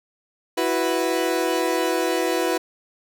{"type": "chord", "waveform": "30% pulse", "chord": "E suspended second", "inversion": "none", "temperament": "equal", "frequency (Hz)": [329.6, 370, 493.9], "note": ["E4", "F#4", "B4"], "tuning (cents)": [0, 0, 0], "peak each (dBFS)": -22, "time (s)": [0.57, 2.58], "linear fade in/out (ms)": 10, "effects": []}